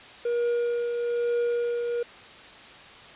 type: tone with tremolo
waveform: triangle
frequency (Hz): 476.3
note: A#4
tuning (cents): +37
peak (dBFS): -20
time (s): 0.25-2.03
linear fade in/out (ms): 5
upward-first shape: triangle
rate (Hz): 1.1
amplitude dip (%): 40
effects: white hiss -46 dBFS RMS until 3.15 s + resampled to 8000 Hz